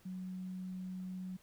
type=tone; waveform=sine; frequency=185 Hz; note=F#3; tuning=in tune; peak=-40 dBFS; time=0.05-1.37 s; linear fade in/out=10 ms; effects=pink hiss -66 dBFS RMS until 1.42 s